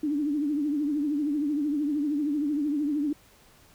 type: tone with vibrato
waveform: sine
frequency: 293.7 Hz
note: D4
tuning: in tune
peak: -24 dBFS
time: 0.03-3.13 s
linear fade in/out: 5 ms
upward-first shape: triangle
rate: 13 Hz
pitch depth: 110 cents each way
effects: pink hiss -57 dBFS RMS until 3.74 s